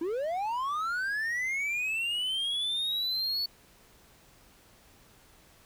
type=linear sweep; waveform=triangle; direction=up; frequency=312.1 to 4460 Hz; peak=-27 dBFS; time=0.01-3.46 s; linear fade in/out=5 ms; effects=pink hiss -59 dBFS RMS until 5.65 s